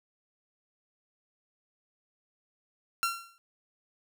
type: tone with exponential decay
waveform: sawtooth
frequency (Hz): 1367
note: F6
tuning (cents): -37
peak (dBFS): -20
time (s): 3.03-3.38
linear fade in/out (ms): 0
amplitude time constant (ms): 74
effects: none